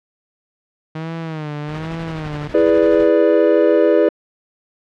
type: tone with vibrato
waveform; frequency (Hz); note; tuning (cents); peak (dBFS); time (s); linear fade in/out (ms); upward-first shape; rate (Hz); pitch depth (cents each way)
sawtooth; 156.2; D#3; +7; -20; 0.95-2.48; 5; sine; 1.2; 97
type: noise with tremolo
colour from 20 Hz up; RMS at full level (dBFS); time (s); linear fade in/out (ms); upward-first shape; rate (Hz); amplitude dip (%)
pink; -32; 1.66-3.1; 50; square; 12; 45
type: chord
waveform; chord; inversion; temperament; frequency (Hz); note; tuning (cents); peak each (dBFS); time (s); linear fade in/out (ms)
triangle; E dominant seventh; none; equal; 329.6 / 415.3 / 493.9 / 587.3; E4 / G#4 / B4 / D5; 0 / 0 / 0 / 0; -14; 2.54-4.09; 5
effects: low-pass 3000 Hz 12 dB/octave